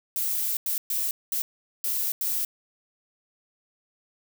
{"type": "noise bursts at uneven times", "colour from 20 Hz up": "violet", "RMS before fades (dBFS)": -27, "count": 6, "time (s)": [[0.16, 0.57], [0.66, 0.78], [0.9, 1.11], [1.32, 1.42], [1.84, 2.12], [2.21, 2.45]], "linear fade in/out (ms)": 2, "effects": []}